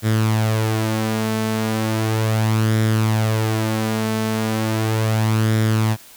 sawtooth tone with flanger, 110 Hz, A2, in tune, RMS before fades -19 dBFS, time 0.02-5.97 s, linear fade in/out 50 ms, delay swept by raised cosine 0.55 to 4.55 ms, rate 0.36 Hz, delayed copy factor +0.5, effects white hiss -44 dBFS RMS until 6.16 s

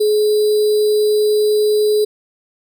sine tone with sample-and-hold, 423 Hz, G#4, 32 cents sharp, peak -11 dBFS, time 0-2.05 s, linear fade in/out 10 ms, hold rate 4410 Hz, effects none

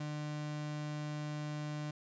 35% pulse tone, 150 Hz, D3, 37 cents sharp, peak -36 dBFS, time 0-1.91 s, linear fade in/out 5 ms, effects resampled to 16000 Hz

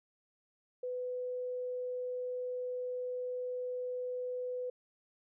sine tone, 499.5 Hz, B4, 20 cents sharp, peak -35 dBFS, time 0.83-4.7 s, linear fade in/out 5 ms, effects none

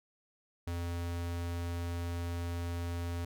square tone, 86 Hz, F2, 26 cents flat, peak -35 dBFS, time 0.67-3.25 s, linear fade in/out 5 ms, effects none

